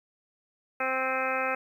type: harmonic tone with a mistuned harmonic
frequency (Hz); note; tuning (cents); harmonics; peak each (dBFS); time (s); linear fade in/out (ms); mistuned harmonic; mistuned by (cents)
261.6; C4; 0; 1 / 2 / 3 / 4 / 5 / 6 / 7 / 8 / 9 / 10; -41 / -32 / -34 / -39 / -32 / -35 / -40 / -37 / -40 / -35; 0.8-1.55; 5; 10; -48
effects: 10-bit